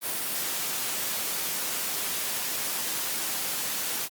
white noise, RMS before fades -30 dBFS, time 0.01-4.09 s, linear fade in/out 50 ms, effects high-pass 150 Hz 12 dB/octave + Opus 32 kbps

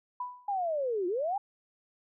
sine tone with exponential decay, 990 Hz, B5, 4 cents sharp, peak -30 dBFS, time 0.2-0.55 s, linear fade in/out 5 ms, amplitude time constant 76 ms
sine linear two-way sweep, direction down then up, 830.6 to 340.4 to 830.6 Hz, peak -28 dBFS, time 0.48-1.38 s, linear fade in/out 5 ms, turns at 1.07 s
effects none

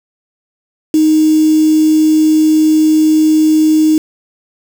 sine tone with quantisation, 311.1 Hz, D#4, in tune, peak -6 dBFS, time 0.94-3.98 s, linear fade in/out 2 ms, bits 4, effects none

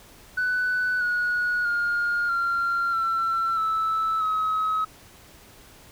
sine tone with pitch steps, 1494 / 1455.7 / 1418.3 / 1381.9 / 1346.5 / 1311.9 / 1278.3 Hz, F#6 / F#6 / F6 / F6 / E6 / E6 / D#6, +16 / -29 / +26 / -19 / +36 / -9 / +46 cents, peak -20 dBFS, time 0.37-4.85 s, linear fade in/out 10 ms, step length 640 ms, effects tanh soft clip ceiling -19 dBFS + pink hiss -50 dBFS RMS until 5.91 s

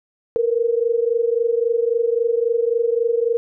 sine tone pair together, 458.3 / 482 Hz, A#4 / B4, -29 / -42 cents, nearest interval minor second, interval 87 cents, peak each -18 / -20 dBFS, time 0.36-3.37 s, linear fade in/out 0 ms, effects none

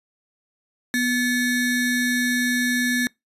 square ring-modulated tone, 987.8 Hz, B5, in tune, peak -17 dBFS, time 0.94-3.07 s, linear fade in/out 0 ms, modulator 742 Hz, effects noise-tail reverb RT60 0.2 s tail -26 dB re dry + resampled to 32000 Hz

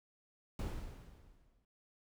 brown noise with exponential decay, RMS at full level -36 dBFS, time 0.59-1.65 s, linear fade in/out 2 ms, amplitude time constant 230 ms, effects none

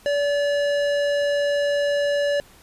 sine tone with tanh clipping, 575 Hz, D5, 37 cents flat, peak -21 dBFS, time 0.06-2.4 s, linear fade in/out 0 ms, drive 17 dB, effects pink hiss -51 dBFS RMS until 2.62 s + resampled to 32000 Hz

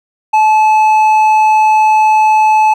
sine tone with hard clipping, 864 Hz, A5, 32 cents flat, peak -7 dBFS, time 0.33-2.74 s, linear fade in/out 10 ms, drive 5 dB, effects none

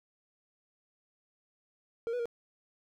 triangle tone with pitch steps, 461.9 / 490.5 / 469 Hz, A#4 / B4 / A#4, -16 / -12 / +11 cents, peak -29 dBFS, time 2.07-2.256 s, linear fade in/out 0 ms, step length 62 ms, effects none

